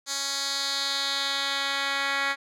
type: tone with band-pass filter sweep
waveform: 10% pulse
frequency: 277.2 Hz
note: C#4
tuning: in tune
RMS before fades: -28 dBFS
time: 0.06-2.36 s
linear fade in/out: 50 ms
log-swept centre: 5800 to 2300 Hz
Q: 2.1
effects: none